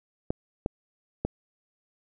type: clicks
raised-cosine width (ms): 2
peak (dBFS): -13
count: 3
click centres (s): 0.305 / 0.661 / 1.25
effects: none